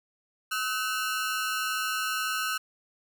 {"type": "ring-modulated tone", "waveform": "sawtooth", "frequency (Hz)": 1396.9, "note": "F6", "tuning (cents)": 0, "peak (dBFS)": -21, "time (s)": [0.51, 2.58], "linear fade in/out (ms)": 10, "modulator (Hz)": 111, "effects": []}